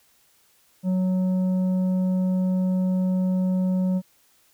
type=tone with tanh clipping; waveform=triangle; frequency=185 Hz; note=F#3; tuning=in tune; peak=-21 dBFS; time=0.83-4.02 s; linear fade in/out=50 ms; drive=11 dB; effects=white hiss -61 dBFS RMS until 4.53 s